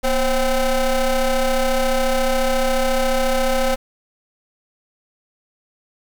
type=ring-modulated tone; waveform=35% pulse; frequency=256.9 Hz; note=C4; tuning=32 cents flat; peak=-11 dBFS; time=0.03-3.76 s; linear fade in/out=20 ms; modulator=274 Hz; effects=7-bit